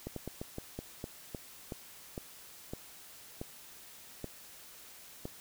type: slowing click train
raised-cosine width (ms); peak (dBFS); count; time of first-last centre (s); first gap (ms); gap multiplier
2; -25; 14; 0.07-5.254; 93; 1.22
effects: white hiss -53 dBFS RMS until 5.4 s